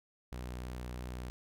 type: tone with vibrato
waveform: sawtooth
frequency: 61.74 Hz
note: B1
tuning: in tune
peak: -36 dBFS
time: 0.32-1.3 s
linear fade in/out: 0 ms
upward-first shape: sine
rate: 3.1 Hz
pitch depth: 9 cents each way
effects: none